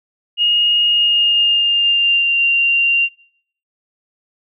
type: tone with pitch glide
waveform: sine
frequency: 2861 to 2772 Hz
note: F7 to F7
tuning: +41 to -14 cents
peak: -11 dBFS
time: 0.37-3.09 s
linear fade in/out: 50 ms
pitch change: -55 cents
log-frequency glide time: 0.86-2.43 s
effects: noise-tail reverb RT60 0.6 s tail -21 dB re dry